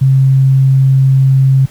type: tone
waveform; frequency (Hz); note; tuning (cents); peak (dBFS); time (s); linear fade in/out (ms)
sine; 133.9; C3; +40; -5; 0.01-1.66; 10
effects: pink hiss -41 dBFS RMS until 1.7 s